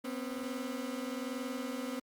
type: tone pair together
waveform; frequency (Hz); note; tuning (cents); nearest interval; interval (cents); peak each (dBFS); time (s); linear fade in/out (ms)
30% pulse; 246.9 / 268; B3 / C4; 0 / +42; minor second; 142; -36 / -37; 0.04-2; 10
effects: Opus 48 kbps